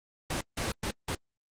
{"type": "noise bursts at uneven times", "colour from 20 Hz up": "pink", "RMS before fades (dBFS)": -31, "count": 4, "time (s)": [[0.3, 0.41], [0.57, 0.72], [0.83, 0.91], [1.08, 1.15]], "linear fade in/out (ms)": 5, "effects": ["low-pass 9000 Hz 12 dB/octave", "Opus 24 kbps"]}